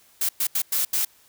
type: noise bursts at uneven times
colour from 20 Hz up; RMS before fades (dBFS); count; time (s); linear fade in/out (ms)
blue; -23; 5; 0.21-0.29 / 0.4-0.47 / 0.55-0.62 / 0.72-0.85 / 0.93-1.05; 5
effects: white hiss -57 dBFS RMS until 1.28 s